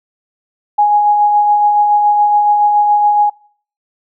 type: tone with tremolo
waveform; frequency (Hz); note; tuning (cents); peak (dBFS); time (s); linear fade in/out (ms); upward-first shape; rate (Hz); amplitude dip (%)
sine; 830.6; G#5; 0; -6; 0.78-3.3; 10; sine; 7.1; 30
effects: noise-tail reverb RT60 0.5 s tail -23 dB re dry